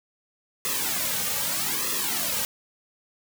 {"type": "noise with flanger", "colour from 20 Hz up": "white", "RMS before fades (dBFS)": -27, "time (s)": [0.65, 2.45], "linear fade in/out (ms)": 0, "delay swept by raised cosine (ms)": [1.3, 3], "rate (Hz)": 0.8, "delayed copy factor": -0.9, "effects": []}